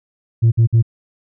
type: tone bursts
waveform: sine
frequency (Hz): 114.8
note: A#2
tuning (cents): -26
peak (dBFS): -6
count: 3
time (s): 0.42-0.826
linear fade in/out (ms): 20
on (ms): 100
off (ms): 53
effects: tanh soft clip ceiling -7 dBFS